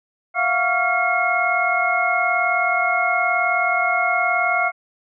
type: tone cluster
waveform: sine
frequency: 679 / 718 / 1131 / 1389 / 2164 Hz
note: F5 / F5 / C#6 / F6 / C#7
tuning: -49 / +48 / +34 / -10 / -42 cents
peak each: -25 / -22 / -27 / -22 / -21 dBFS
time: 0.34-4.72 s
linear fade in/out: 50 ms
effects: none

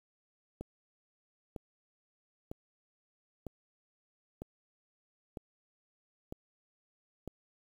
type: click train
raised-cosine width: 2 ms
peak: -27 dBFS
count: 8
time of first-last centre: 0.61-7.277 s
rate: 1.05 Hz
effects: 9-bit

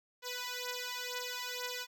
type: beating tone pair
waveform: 5% pulse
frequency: 493.9 / 496 Hz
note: B4 / B4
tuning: 0 / +7 cents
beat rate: 2.1 Hz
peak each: -29 dBFS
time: 0.22-1.87 s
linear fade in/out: 50 ms
effects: none

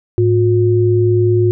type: tone pair together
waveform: sine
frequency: 107.7 / 358.1 Hz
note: A2 / F4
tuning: -37 / +43 cents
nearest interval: octave + major sixth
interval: 2080 cents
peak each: -12 dBFS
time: 0.18-1.51 s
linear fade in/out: 0 ms
effects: none

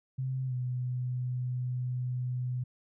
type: tone with pitch glide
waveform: sine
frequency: 130.81 to 125.34 Hz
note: C3 to B2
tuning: 0 to +26 cents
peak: -30 dBFS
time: 0.18-2.64 s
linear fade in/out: 10 ms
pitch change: -74 cents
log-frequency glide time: 0.46-0.54 s
effects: none

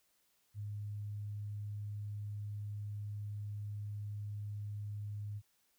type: tone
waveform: sine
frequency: 103.6 Hz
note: G#2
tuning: 4 cents flat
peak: -39 dBFS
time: 0.54-5.42 s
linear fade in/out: 50 ms
effects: white hiss -75 dBFS RMS until 5.78 s

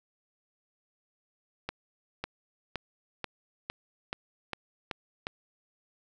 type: accelerating click train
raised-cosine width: 0.3 ms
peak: -17 dBFS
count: 9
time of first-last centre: 1.69-5.269 s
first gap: 550 ms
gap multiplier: 0.94
effects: none

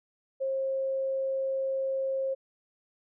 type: tone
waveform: sine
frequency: 535 Hz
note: C5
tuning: 38 cents sharp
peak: -27 dBFS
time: 0.4-2.35 s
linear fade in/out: 20 ms
effects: none

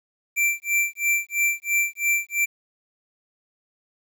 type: tone with tremolo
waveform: square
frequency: 2349 Hz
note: D7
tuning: in tune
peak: -18 dBFS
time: 0.36-2.46 s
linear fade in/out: 20 ms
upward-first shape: sine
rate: 3 Hz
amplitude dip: 100%
effects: 10-bit

